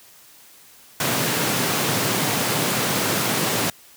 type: high-pass noise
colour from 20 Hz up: pink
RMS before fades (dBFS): -22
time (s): 1-3.7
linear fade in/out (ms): 2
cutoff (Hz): 110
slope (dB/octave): 48
effects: white hiss -49 dBFS RMS until 3.96 s + high-pass 60 Hz 12 dB/octave